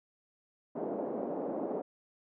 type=band-pass noise; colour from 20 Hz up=white; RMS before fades=-36 dBFS; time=0.75-1.82 s; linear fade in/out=10 ms; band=230 to 610 Hz; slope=24 dB/octave; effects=none